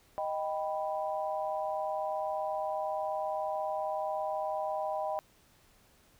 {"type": "chord", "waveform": "sine", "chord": "Eb augmented", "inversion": "none", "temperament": "equal", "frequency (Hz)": [622.3, 784, 987.8], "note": ["Eb5", "G5", "B5"], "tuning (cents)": [0, 0, 0], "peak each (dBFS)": [-34, -35, -39], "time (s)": [0.18, 5.19], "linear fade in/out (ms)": 0, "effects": ["pink hiss -64 dBFS RMS until 6.19 s"]}